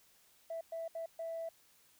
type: tone bursts at uneven times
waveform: sine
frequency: 659.3 Hz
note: E5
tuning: in tune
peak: -37 dBFS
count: 4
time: 0.5-0.61 / 0.72-0.88 / 0.95-1.06 / 1.19-1.49 s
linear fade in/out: 5 ms
effects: tanh soft clip ceiling -34 dBFS + white hiss -67 dBFS RMS until 1.99 s